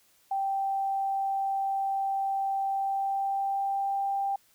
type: tone with pitch glide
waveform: sine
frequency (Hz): 782 to 790.2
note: G5 to G5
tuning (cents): -4 to +14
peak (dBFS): -26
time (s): 0.31-4.36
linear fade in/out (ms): 5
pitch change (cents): +18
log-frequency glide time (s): 2.67-4.06
effects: white hiss -64 dBFS RMS until 4.54 s